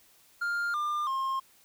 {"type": "tone with pitch steps", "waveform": "triangle", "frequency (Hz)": [1403, 1199, 1066], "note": ["F6", "D6", "C6"], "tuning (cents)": [8, 36, 32], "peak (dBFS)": -26, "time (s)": [0.41, 1.4], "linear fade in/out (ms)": 10, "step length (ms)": 330, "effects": ["white hiss -61 dBFS RMS until 1.64 s"]}